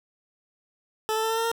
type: tone with pitch steps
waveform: 20% pulse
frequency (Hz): 435.8 / 440.6 / 445.5 / 450.4 / 455.4 / 460.4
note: A4 / A4 / A4 / A4 / A#4 / A#4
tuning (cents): -17 / +2 / +22 / +40 / -40 / -22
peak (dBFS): -19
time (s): 1.09-1.516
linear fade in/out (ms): 0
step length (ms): 71
effects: none